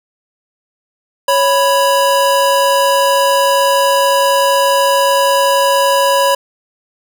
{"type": "tone pair together", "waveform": "square", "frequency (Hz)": [554.4, 987.8], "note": ["C#5", "B5"], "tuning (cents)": [0, 0], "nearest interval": "minor seventh", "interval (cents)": 1000, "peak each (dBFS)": -13, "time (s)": [1.28, 6.35], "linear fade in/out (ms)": 5, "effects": []}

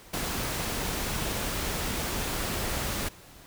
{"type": "noise", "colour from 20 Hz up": "pink", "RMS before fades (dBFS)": -31, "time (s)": [0.13, 3.09], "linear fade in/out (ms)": 10, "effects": ["pink hiss -51 dBFS RMS until 3.46 s"]}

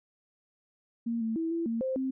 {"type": "tone with pitch steps", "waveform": "sine", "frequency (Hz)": [232.3, 224.1, 326.8, 334.3, 228.9, 523, 263.4], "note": ["A#3", "A3", "E4", "E4", "A#3", "C5", "C4"], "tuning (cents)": [-6, 32, -15, 24, -31, -1, 12], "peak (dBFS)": -28, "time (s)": [1.06, 2.11], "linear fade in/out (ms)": 10, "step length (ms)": 150, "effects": []}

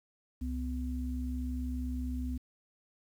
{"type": "tone pair together", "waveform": "sine", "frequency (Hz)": [66.5, 251.1], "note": ["C2", "B3"], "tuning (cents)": [29, 29], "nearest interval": "octave + major seventh", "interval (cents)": 2300, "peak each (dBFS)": [-34, -37], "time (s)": [0.41, 2.38], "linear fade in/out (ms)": 10, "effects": ["10-bit"]}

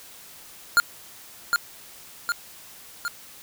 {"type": "tone with echo", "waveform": "square", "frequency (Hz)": 1410, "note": "F6", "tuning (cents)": 16, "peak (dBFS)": -14, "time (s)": [0.77, 0.8], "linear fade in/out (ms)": 0, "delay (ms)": 760, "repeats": 3, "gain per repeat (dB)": -4, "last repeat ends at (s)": 3.08, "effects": ["white hiss -46 dBFS RMS until 3.42 s"]}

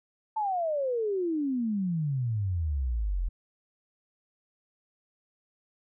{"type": "exponential sweep", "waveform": "sine", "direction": "down", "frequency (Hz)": [893, 40.43], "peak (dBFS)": -26, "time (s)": [0.36, 3.29], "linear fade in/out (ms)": 10, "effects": []}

